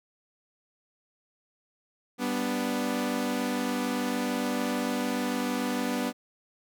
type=chord; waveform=sawtooth; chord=G major; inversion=none; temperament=equal; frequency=196 / 246.9 / 293.7 Hz; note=G3 / B3 / D4; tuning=0 / 0 / 0 cents; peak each=-31 / -25 / -30 dBFS; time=2.18-6.13 s; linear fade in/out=50 ms; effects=none